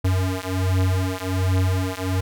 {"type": "beating tone pair", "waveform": "square", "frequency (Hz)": [92.5, 93.8], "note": ["F#2", "F#2"], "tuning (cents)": [0, 24], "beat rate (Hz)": 1.3, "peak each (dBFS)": -23, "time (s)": [0.04, 2.21], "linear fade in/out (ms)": 10, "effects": []}